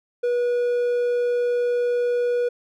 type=tone; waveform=triangle; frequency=485.1 Hz; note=B4; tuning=31 cents flat; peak=-17 dBFS; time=0.23-2.49 s; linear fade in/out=10 ms; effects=none